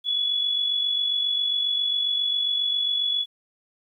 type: tone with amplitude modulation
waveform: sine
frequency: 3400 Hz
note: G#7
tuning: 40 cents sharp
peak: -19 dBFS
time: 0.04-3.26 s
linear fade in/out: 50 ms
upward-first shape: sine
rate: 47.4 Hz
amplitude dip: 50%
effects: 10-bit